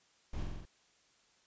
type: noise with echo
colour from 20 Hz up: brown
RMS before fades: -40 dBFS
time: 0.33-0.43 s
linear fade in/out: 5 ms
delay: 45 ms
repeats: 5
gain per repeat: -2 dB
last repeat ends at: 0.655 s
effects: white hiss -69 dBFS RMS until 1.46 s + resampled to 16000 Hz

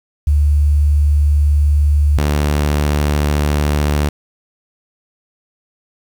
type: tone pair in turn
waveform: sine / sawtooth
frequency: 73.42 / 73.7 Hz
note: D2 / D2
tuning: 0 / +7 cents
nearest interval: unison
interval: 7 cents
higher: second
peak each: -9 dBFS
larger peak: neither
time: 0.27-2.18 / 2.18-4.09 s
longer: neither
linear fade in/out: 5 ms
effects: 7-bit

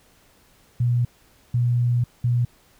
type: tone bursts at uneven times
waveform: sine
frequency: 121.1 Hz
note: B2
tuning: 34 cents flat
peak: -17 dBFS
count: 3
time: 0.8-1.05 / 1.54-2.04 / 2.24-2.45 s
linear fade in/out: 5 ms
effects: pink hiss -57 dBFS RMS until 2.79 s

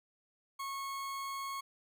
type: tone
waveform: 40% pulse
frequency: 1096 Hz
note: C#6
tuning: 20 cents flat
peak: -37 dBFS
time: 0.59-1.61 s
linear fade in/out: 10 ms
effects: none

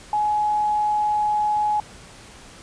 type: tone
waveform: sine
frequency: 842 Hz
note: G#5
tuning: 24 cents sharp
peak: -18 dBFS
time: 0.13-1.8 s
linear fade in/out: 2 ms
effects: pink hiss -44 dBFS RMS until 2.62 s + resampled to 22050 Hz

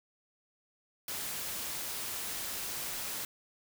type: noise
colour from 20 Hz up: white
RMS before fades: -38 dBFS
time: 1.08-3.25 s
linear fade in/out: 2 ms
effects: none

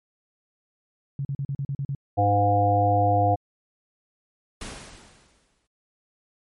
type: tone bursts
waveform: sine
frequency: 138.59 Hz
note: C#3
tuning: in tune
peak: -25 dBFS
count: 8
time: 1.19-1.95 s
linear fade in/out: 2 ms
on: 60 ms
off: 40 ms
type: harmonic tone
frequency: 101.7 Hz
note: G#2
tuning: 36 cents flat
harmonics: 1 / 3 / 5 / 7 / 8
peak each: -22 / -29 / -26 / -20 / -31 dBFS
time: 2.17-3.36 s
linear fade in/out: 20 ms
type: noise with exponential decay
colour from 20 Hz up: pink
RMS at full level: -34 dBFS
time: 4.61-5.67 s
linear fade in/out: 5 ms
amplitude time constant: 230 ms
effects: MP3 48 kbps

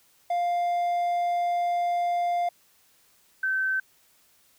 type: tone pair in turn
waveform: triangle / sine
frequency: 700 / 1540 Hz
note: F5 / G6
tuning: +4 / -31 cents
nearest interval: octave + major second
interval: 1365 cents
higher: second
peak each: -21 / -23 dBFS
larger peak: first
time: 0.3-2.49 / 3.43-3.8 s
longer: first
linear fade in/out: 5 ms
effects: white hiss -62 dBFS RMS until 4.58 s

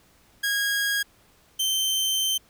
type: tone pair in turn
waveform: sawtooth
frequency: 1640 / 3106 Hz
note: G#6 / G7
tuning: -22 / -17 cents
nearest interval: major seventh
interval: 1105 cents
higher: second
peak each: -19 dBFS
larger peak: neither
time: 0.43-1.03 / 1.59-2.38 s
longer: second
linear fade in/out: 10 ms
effects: pink hiss -59 dBFS RMS until 2.49 s

